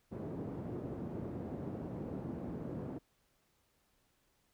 pink band-pass noise, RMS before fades -42 dBFS, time 0.11-2.99 s, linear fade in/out 20 ms, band 130 to 420 Hz, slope 12 dB/octave, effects pink hiss -75 dBFS RMS until 4.53 s

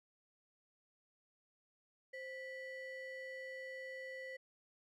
triangle ring-modulated tone, 1244.5 Hz, D#6, in tune, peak -40 dBFS, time 2.13-4.37 s, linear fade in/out 10 ms, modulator 721 Hz, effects none

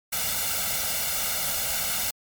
white noise with comb filter, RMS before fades -27 dBFS, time 0.12-2.11 s, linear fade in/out 10 ms, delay 1.4 ms, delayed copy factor +0.8, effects MP3 96 kbps

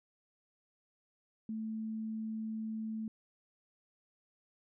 sine tone, 220 Hz, A3, in tune, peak -36 dBFS, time 1.49-3.08 s, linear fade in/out 2 ms, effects none

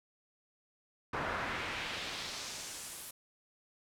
brown noise with band-pass filter sweep, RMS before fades -40 dBFS, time 1.13-3.11 s, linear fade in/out 5 ms, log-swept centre 1200 to 12000 Hz, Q 1.3, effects none

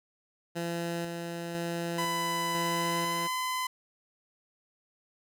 15% pulse tone with tremolo, 170 Hz, F3, 46 cents flat, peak -25 dBFS, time 0.55-3.28 s, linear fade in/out 20 ms, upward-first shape square, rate 1 Hz, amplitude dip 35%
sawtooth tone with pitch glide, 1000 to 1018.1 Hz, B5 to C6, +21 to -48 cents, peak -26 dBFS, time 1.98-3.67 s, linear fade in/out 5 ms, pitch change +31 cents, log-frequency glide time 2.53-3.31 s
effects none

